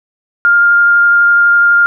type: tone with vibrato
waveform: sine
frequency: 1405 Hz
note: F6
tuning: 10 cents sharp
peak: -5 dBFS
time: 0.45-1.86 s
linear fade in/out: 0 ms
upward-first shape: triangle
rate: 12 Hz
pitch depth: 8 cents each way
effects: none